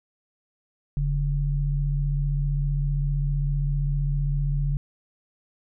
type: tone pair together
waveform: sine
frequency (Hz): 42.34 / 142.4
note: E1 / C#3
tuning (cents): +47 / +47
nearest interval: octave + major sixth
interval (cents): 2100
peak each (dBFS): -24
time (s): 0.97-4.77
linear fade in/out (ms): 0
effects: none